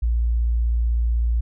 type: tone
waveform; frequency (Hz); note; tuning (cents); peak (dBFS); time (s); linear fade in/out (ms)
sine; 58; A#1; -8; -17; 0.02-1.41; 10
effects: none